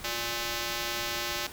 5% pulse ring-modulated tone, 470.6 Hz, A#4, 16 cents sharp, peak -16 dBFS, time 0.04-1.47 s, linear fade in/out 5 ms, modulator 118 Hz, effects pink hiss -44 dBFS RMS until 1.52 s

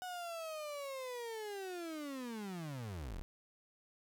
35% pulse linear sweep, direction down, 740 to 30.14 Hz, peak -40 dBFS, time 0.02-3.22 s, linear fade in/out 0 ms, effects none

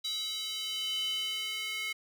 square tone with high-pass filter sweep, 432.8 Hz, A4, 29 cents flat, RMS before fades -35 dBFS, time 0.04-1.93 s, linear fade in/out 10 ms, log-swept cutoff 3900 to 2400 Hz, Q 6.9, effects none

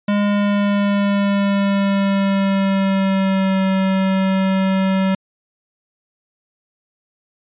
square tone with pitch glide, 204.7 to 190.99 Hz, G#3 to G3, -25 to -45 cents, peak -15 dBFS, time 0.08-5.15 s, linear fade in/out 5 ms, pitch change -120 cents, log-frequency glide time 0.22-3.62 s, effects resampled to 8000 Hz

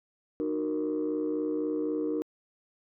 sine chord, D# minor, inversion none, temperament equal with one note detuned, 306.1 / 370 / 466.2 Hz, D#4 / F#4 / A#4, -28 / 0 / 0 cents, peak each -29 / -34 / -31 dBFS, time 0.4-2.22 s, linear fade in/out 0 ms, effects tanh soft clip ceiling -22 dBFS

